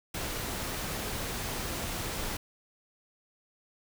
pink noise, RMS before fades -35 dBFS, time 0.14-2.37 s, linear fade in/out 5 ms, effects none

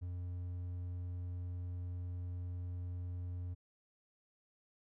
triangle tone, 89 Hz, F2, 33 cents sharp, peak -37 dBFS, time 0.01-3.55 s, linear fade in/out 20 ms, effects none

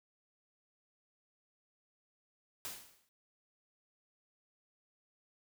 white noise with exponential decay, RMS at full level -40 dBFS, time 2.65-3.09 s, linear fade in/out 0 ms, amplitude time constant 95 ms, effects none

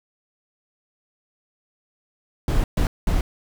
brown noise bursts at uneven times, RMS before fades -19 dBFS, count 3, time 2.48-2.64 / 2.77-2.87 / 3.07-3.21 s, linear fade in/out 2 ms, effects none

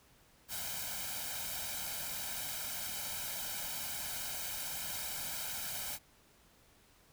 white noise with comb filter, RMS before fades -40 dBFS, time 0.48-5.99 s, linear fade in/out 50 ms, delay 1.3 ms, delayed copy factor +0.75, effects pink hiss -65 dBFS RMS until 7.12 s

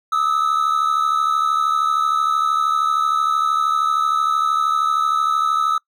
triangle tone pair together, 1227 / 1300 Hz, D#6 / E6, -25 / -24 cents, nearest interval minor second, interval 101 cents, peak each -20 / -15 dBFS, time 0.12-5.78 s, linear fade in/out 5 ms, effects noise-tail reverb RT60 0.1 s tail -23 dB re dry

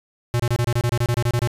square tone bursts, 120 Hz, B2, 49 cents flat, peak -18 dBFS, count 14, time 0.34-1.474 s, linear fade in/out 0 ms, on 55 ms, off 28 ms, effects resampled to 32000 Hz + 9-bit

